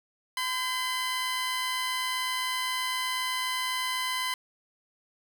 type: tone pair together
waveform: 15% pulse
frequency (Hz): 1019 / 1582.4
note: C6 / G6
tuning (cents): -46 / +16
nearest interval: minor sixth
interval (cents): 762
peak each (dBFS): -22 / -32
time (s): 0.37-4.34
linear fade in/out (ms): 2
effects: none